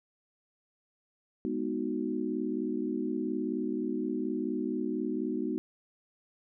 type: chord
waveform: sine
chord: G# minor seventh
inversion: none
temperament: equal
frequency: 207.7 / 246.9 / 311.1 / 370 Hz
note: G#3 / B3 / D#4 / F#4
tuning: 0 / 0 / 0 / 0 cents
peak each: -37 / -34 / -34 / -36 dBFS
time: 1.45-5.58 s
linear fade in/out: 0 ms
effects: none